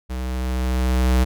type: tone with level ramp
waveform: square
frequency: 63.3 Hz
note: B1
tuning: 43 cents sharp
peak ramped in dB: -26 to -14 dBFS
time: 0.09-1.25 s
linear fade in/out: 20 ms
effects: none